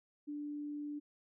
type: tone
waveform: sine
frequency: 293.7 Hz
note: D4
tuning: in tune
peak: -39 dBFS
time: 0.27-1 s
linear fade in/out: 20 ms
effects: none